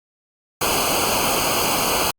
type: noise with comb filter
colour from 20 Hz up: pink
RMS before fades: -20 dBFS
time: 0.61-2.11 s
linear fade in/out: 5 ms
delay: 0.54 ms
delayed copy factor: -0.85
effects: Opus 48 kbps